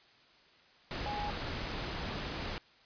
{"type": "tone in noise", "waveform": "sine", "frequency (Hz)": 828, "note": "G#5", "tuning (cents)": -5, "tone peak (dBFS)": -36, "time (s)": [1.06, 1.3], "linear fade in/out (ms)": 0, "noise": "pink", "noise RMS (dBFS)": -38, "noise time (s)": [0.91, 2.58], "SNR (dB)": -1, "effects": ["white hiss -62 dBFS RMS until 2.85 s", "resampled to 11025 Hz"]}